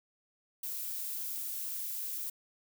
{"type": "noise", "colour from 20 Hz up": "violet", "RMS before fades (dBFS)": -38, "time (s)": [0.63, 2.3], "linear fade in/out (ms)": 5, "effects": []}